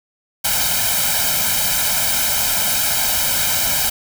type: noise with comb filter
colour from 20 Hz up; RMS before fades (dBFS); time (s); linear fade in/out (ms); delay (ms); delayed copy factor
white; -18; 0.44-3.9; 10; 1.3; +0.95
effects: none